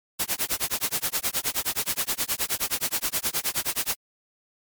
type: noise with tremolo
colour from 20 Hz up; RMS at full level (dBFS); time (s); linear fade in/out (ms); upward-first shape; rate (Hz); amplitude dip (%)
white; -24; 0.19-3.95; 10; sine; 9.5; 100
effects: MP3 96 kbps